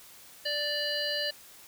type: harmonic tone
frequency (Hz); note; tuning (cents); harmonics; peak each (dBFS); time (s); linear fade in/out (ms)
587.3; D5; 0; 1 / 3 / 5 / 7 / 8; -35 / -35 / -35 / -35 / -35; 0.45-1.31; 10
effects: white hiss -52 dBFS RMS until 1.67 s